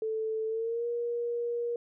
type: tone with pitch glide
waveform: sine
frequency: 440 to 474.3 Hz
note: A4 to A#4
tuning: 0 to +30 cents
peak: -29 dBFS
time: 0.02-1.76 s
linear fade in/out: 2 ms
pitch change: +130 cents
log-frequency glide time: 0.47-0.86 s
effects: none